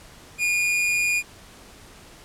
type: tone with amplitude modulation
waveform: 45% pulse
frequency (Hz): 2435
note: D#7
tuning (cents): -38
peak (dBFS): -18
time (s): 0.38-1.23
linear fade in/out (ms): 50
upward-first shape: sine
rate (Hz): 184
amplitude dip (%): 35
effects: pink hiss -47 dBFS RMS until 2.24 s + low-pass 11000 Hz 12 dB/octave